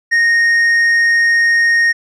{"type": "tone with tanh clipping", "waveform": "triangle", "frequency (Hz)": 1857, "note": "A#6", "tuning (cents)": -7, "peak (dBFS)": -10, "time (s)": [0.11, 1.93], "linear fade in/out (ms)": 20, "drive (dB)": 9, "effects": []}